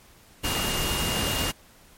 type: tone in noise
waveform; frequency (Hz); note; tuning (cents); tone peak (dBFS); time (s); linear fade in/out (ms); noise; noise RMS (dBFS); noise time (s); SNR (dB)
sine; 2833; F7; +24; -31; 0.43-1.52; 20; pink; -27; 0.43-1.52; -7
effects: pink hiss -54 dBFS RMS until 1.97 s + MP3 64 kbps